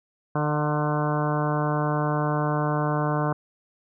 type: harmonic tone with a mistuned harmonic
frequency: 150 Hz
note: D3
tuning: 37 cents sharp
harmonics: 1 / 2 / 3 / 4 / 5 / 6 / 7 / 8 / 9 / 10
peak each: -25 / -30 / -32 / -31 / -32 / -35 / -31 / -36 / -38 / -37 dBFS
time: 0.35-3.33 s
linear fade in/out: 5 ms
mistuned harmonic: 5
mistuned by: -24 cents
effects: none